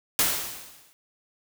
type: noise with exponential decay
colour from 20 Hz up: white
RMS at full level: -20 dBFS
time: 0.19-0.93 s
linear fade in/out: 0 ms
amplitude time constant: 160 ms
effects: none